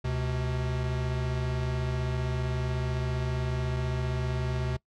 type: tone pair together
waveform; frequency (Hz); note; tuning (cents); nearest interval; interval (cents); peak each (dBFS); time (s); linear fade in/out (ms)
square; 72.2 / 126.82; D2 / B2; -29 / +46; minor seventh; 975; -33 / -30; 0.04-4.77; 10
effects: noise-tail reverb RT60 0.1 s tail -22 dB re dry + low-pass 5000 Hz 12 dB/octave